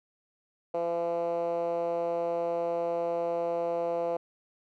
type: tone with band-pass filter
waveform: 10% pulse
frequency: 170 Hz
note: F3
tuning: 46 cents flat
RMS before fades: -30 dBFS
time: 0.74-4.17 s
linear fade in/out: 5 ms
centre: 570 Hz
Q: 4.5
effects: none